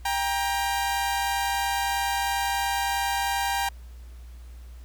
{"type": "tone pair together", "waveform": "sawtooth", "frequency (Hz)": [793, 943], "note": ["G5", "A#5"], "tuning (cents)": [20, 20], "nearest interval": "minor third", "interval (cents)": 300, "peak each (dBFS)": [-22, -25], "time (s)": [0.05, 3.69], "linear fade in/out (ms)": 5, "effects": ["added 60 Hz sine -40 dBFS peak until 4.84 s", "pink hiss -58 dBFS RMS until 4.84 s"]}